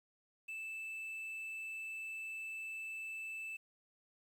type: tone with quantisation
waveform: triangle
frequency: 2637 Hz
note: E7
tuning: in tune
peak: -40 dBFS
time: 0.48-3.57 s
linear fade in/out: 10 ms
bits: 11
effects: none